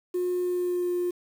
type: tone with pitch glide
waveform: triangle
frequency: 359.4 to 354.5 Hz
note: F4 to F4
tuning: +50 to +26 cents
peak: -21 dBFS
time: 0.14-1.11 s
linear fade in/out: 10 ms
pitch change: -24 cents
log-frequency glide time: 0.38-0.92 s
effects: tanh soft clip ceiling -21 dBFS + 8-bit